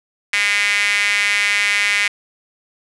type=tone with high-pass filter; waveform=sawtooth; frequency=204.1 Hz; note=G#3; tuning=30 cents flat; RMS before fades=-17 dBFS; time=0.33-2.08 s; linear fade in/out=5 ms; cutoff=2100 Hz; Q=5; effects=resampled to 24000 Hz + 7-bit